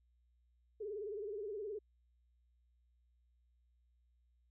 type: tone with vibrato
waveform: sine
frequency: 415.3 Hz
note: G#4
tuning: in tune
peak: -40 dBFS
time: 0.8-1.79 s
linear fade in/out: 10 ms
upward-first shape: sine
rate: 19 Hz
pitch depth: 110 cents each way
effects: added 60 Hz sine -70 dBFS peak until 4.5 s